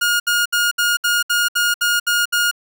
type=tone bursts; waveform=sawtooth; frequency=1428 Hz; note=F6; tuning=38 cents sharp; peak=-11 dBFS; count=10; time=0.01-2.513 s; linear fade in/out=10 ms; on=190 ms; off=67 ms; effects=none